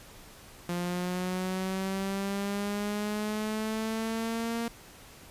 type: linear sweep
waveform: sawtooth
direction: up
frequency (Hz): 174.3 to 233.1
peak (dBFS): -26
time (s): 0.69-4.68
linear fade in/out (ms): 2
effects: pink hiss -51 dBFS RMS until 5.3 s + resampled to 32000 Hz